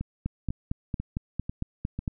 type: two click trains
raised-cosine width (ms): 5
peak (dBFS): -19 / -16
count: 5 / 9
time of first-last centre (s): 0.01-1.99 / 0.26-2.078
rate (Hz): 2.02 / 4.4
effects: none